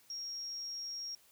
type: tone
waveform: sine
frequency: 5588 Hz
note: F8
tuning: in tune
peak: -39 dBFS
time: 0.1-1.15 s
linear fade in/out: 2 ms
effects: white hiss -65 dBFS RMS until 1.31 s